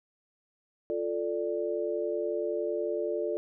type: chord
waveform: sine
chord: D minor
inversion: first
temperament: equal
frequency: 349.2 / 440 / 587.3 Hz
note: F4 / A4 / D5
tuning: 0 / 0 / 0 cents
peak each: -33 / -32 / -33 dBFS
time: 0.9-3.37 s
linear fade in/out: 0 ms
effects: none

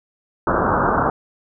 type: low-pass noise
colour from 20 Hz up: white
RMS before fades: -18 dBFS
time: 0.47-1.1 s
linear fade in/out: 2 ms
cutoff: 1500 Hz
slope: 96 dB/octave
effects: none

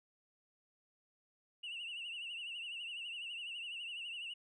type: tone with vibrato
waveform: sine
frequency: 2802 Hz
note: F7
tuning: 5 cents sharp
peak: -40 dBFS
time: 1.63-4.34 s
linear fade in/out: 10 ms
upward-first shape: triangle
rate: 12 Hz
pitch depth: 110 cents each way
effects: tanh soft clip ceiling -39 dBFS

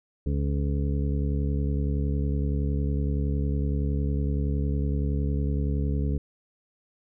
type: harmonic tone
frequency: 70.8 Hz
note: C#2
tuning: 37 cents sharp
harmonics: 1 / 2 / 3 / 4 / 6 / 7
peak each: -25 / -29 / -34 / -35 / -38 / -44 dBFS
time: 0.26-6.18 s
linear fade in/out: 5 ms
effects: none

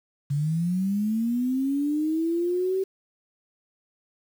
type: linear sweep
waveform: sine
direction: up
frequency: 138.59 to 386.4 Hz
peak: -22 dBFS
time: 0.3-2.84 s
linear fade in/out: 10 ms
effects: 8-bit

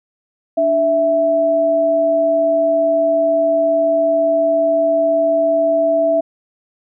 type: tone pair together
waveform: sine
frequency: 293.7 / 659.3 Hz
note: D4 / E5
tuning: 0 / 0 cents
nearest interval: octave + major second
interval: 1400 cents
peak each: -22 / -12 dBFS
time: 0.57-6.21 s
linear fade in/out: 10 ms
effects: none

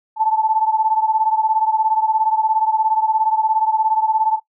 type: beating tone pair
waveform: sine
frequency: 872 / 889 Hz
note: A5 / A5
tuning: -16 / +18 cents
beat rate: 17 Hz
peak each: -16 / -19 dBFS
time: 0.16-4.4 s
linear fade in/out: 50 ms
effects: noise-tail reverb RT60 0.1 s tail -17 dB re dry

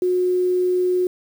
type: tone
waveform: sine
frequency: 363 Hz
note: F#4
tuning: 33 cents flat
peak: -16 dBFS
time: 0.02-1.07 s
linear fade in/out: 2 ms
effects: 7-bit

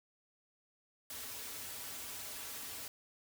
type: noise with comb filter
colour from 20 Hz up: white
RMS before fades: -45 dBFS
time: 1.1-2.88 s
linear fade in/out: 2 ms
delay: 5.6 ms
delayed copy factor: -0.85
effects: none

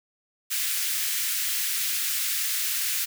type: high-pass noise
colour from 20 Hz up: white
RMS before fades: -27 dBFS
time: 0.5-3.06 s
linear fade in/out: 20 ms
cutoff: 1600 Hz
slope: 24 dB/octave
effects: none

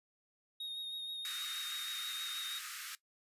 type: tone with vibrato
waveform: triangle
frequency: 3729 Hz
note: A#7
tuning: in tune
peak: -38 dBFS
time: 0.6-2.59 s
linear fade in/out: 5 ms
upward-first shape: sine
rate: 6.3 Hz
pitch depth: 20 cents each way
type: high-pass noise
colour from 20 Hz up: pink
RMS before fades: -45 dBFS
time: 1.25-2.95 s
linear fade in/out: 0 ms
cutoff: 1200 Hz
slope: 96 dB/octave
effects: noise-tail reverb RT60 0.1 s tail -17 dB re dry + resampled to 32000 Hz

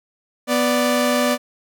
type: tone pair together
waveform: sawtooth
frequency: 246.9 / 587.2 Hz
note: B3 / D5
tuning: 0 / 0 cents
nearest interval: octave + minor third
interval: 1500 cents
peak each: -15 dBFS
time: 0.47-1.38 s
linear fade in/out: 50 ms
effects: none

